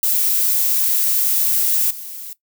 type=noise with level steps; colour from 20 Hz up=violet; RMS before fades=-17 / -32 dBFS; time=0.03-2.33 s; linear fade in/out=2 ms; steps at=1.9 s; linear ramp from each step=10 ms; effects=noise-tail reverb RT60 0.1 s tail -17 dB re dry